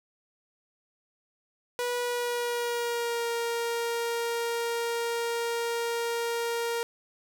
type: tone with pitch glide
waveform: sawtooth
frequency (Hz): 487.4 to 467.3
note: B4 to A#4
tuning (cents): -23 to +4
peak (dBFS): -24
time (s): 1.79-6.83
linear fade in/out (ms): 0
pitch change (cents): -73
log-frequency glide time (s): 1.98-3.29
effects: none